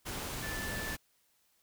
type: tone in noise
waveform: sine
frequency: 1753 Hz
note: A6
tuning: 7 cents flat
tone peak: -40 dBFS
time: 0.42-0.96 s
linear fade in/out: 20 ms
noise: pink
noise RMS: -39 dBFS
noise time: 0.05-0.97 s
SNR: -4 dB
effects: white hiss -72 dBFS RMS until 1.62 s